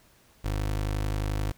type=tone; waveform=25% pulse; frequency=51.4 Hz; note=G#1; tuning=17 cents flat; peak=-23 dBFS; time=0.44-1.52 s; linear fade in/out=10 ms; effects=pink hiss -60 dBFS RMS until 1.57 s